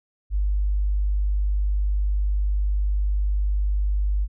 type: tone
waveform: sine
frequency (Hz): 50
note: G1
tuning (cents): +35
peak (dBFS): -19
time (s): 0.3-4.28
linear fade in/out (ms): 50
effects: none